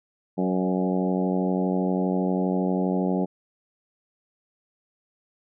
harmonic tone with a mistuned harmonic, 92.5 Hz, F#2, in tune, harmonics 2 / 3 / 4 / 5 / 6 / 7 / 8 / 9, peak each -24 / -28 / -30 / -32 / -34 / -35 / -36 / -37 dBFS, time 0.37-3.26 s, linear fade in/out 20 ms, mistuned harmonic 6, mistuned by +16 cents, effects none

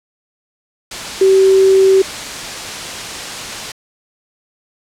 sine tone in noise, 383.9 Hz, G4, 36 cents flat, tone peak -6 dBFS, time 1.21-2.02 s, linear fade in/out 5 ms, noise white, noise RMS -24 dBFS, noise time 0.91-3.72 s, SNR +15 dB, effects low-pass 7000 Hz 12 dB/octave

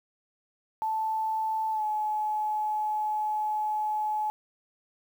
sine tone with pitch glide, 878 to 853 Hz, A5 to G#5, -4 to +46 cents, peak -26 dBFS, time 0.82-4.3 s, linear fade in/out 0 ms, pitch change -50 cents, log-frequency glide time 1.71-1.83 s, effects 9-bit

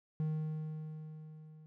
triangle tone with level ramp, 155.56 Hz, D#3, in tune, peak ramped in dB -29 to -51 dBFS, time 0.2-1.66 s, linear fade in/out 0 ms, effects none

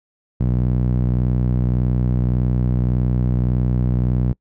sawtooth tone with band-pass filter, 61.74 Hz, B1, in tune, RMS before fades -18 dBFS, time 0.4-4.33 s, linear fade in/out 5 ms, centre 140 Hz, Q 1.4, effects noise-tail reverb RT60 0.1 s tail -25 dB re dry

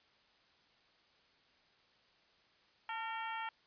harmonic tone with a mistuned harmonic, 457.9 Hz, A#4, 31 cents flat, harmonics 2 / 3 / 4 / 5 / 6 / 7, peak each -41 / -45 / -47 / -49 / -51 / -52 dBFS, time 2.89-3.49 s, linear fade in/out 2 ms, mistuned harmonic 2, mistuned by -47 cents, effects white hiss -69 dBFS RMS until 3.66 s + resampled to 11025 Hz

